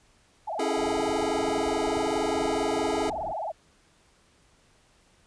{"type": "tone with vibrato", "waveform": "sine", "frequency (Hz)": 741, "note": "F#5", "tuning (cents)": 2, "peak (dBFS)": -29, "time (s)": [0.47, 3.52], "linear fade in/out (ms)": 10, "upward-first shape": "sine", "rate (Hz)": 19, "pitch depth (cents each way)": 290}
{"type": "chord", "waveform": "square", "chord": "A major seventh", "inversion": "first", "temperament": "equal with one note detuned", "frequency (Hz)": [276.1, 329.6, 415.3, 440], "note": ["C#4", "E4", "G#4", "A4"], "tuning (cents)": [-7, 0, 0, 0], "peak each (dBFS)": [-34, -33, -31, -33], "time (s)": [0.59, 3.1], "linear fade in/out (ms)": 5}
{"type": "low-pass noise", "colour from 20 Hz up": "pink", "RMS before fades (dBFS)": -44, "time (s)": [0.77, 3.33], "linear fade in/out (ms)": 5, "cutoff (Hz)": 520, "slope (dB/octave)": 12}
{"type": "click train", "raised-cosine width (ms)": 3, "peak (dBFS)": -31, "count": 18, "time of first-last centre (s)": [1, 2.65], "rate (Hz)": 10.3}
{"effects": ["pink hiss -62 dBFS RMS until 5.26 s", "resampled to 22050 Hz"]}